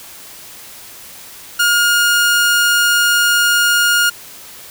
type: tone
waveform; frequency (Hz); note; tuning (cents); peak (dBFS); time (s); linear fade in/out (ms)
sawtooth; 1425; F6; +34; -7; 1.59-4.1; 10
effects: white hiss -36 dBFS RMS until 4.7 s